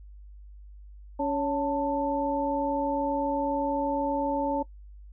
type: tone cluster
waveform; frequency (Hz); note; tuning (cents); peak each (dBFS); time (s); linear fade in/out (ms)
sine; 281.1 / 559 / 886; C#4 / C#5 / A5; +24 / +14 / +12; -29; 1.19-4.63; 10
effects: noise-tail reverb RT60 0.1 s tail -19 dB re dry + added 50 Hz sine -44 dBFS peak until 5.12 s